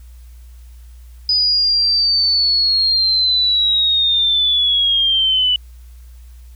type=linear sweep; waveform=sine; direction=down; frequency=4982 to 2960 Hz; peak=-12 dBFS; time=1.29-5.56 s; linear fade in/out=2 ms; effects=added 60 Hz sine -36 dBFS peak until 6.55 s + white hiss -55 dBFS RMS until 6.55 s